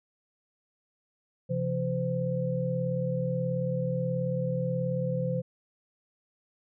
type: tone cluster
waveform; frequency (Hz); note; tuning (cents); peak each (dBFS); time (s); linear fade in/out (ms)
sine; 132.3 / 170.8 / 514; C3 / F3 / C5; +20 / -38 / -31; -31 / -31 / -31; 1.49-5.42; 20
effects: none